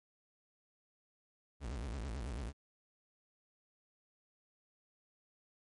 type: tone with vibrato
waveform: 40% pulse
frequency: 61.74 Hz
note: B1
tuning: in tune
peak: -38 dBFS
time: 1.6-2.53 s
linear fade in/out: 50 ms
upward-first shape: sine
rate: 9.1 Hz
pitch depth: 290 cents each way
effects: MP3 48 kbps